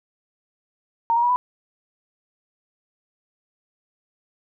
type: tone with pitch steps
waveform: sine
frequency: 923 / 945.7 / 968.9 / 992.7 Hz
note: A#5 / A#5 / B5 / B5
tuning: -17 / +25 / -33 / +9 cents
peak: -16 dBFS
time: 1.1-1.36 s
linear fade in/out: 0 ms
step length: 65 ms
effects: none